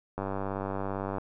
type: click train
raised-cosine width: 1 ms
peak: -19 dBFS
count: 99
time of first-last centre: 0.18-1.183 s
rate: 97.7 Hz
effects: none